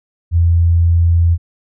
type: tone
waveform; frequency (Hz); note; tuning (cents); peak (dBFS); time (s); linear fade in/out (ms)
sine; 84.7; E2; +48; -8; 0.31-1.38; 50
effects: none